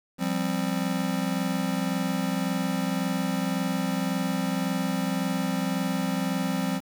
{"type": "chord", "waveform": "square", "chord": "F suspended second", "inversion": "none", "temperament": "just", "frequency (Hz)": [174.61, 196.44, 261.9], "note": ["F3", "G3", "C4"], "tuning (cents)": [0, 4, 2], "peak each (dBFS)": -30, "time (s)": [0.18, 6.81], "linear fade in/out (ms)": 50, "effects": ["8-bit"]}